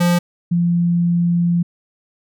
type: tone pair in turn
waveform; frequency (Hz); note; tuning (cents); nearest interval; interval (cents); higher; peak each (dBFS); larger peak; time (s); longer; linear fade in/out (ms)
square / sine; 174.61 / 172.5; F3 / F3; 0 / -21; unison; 21; first; -13; neither; 0-0.19 / 0.51-1.63; second; 10
effects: none